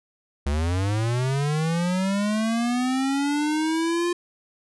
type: linear sweep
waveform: square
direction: up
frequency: 68.7 to 352 Hz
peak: -22 dBFS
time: 0.46-4.13 s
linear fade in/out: 5 ms
effects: resampled to 24000 Hz